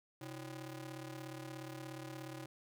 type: ring-modulated tone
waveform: sawtooth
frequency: 225.5 Hz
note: A3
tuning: 43 cents sharp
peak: -38 dBFS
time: 0.21-2.46 s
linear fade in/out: 5 ms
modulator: 94.3 Hz
effects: none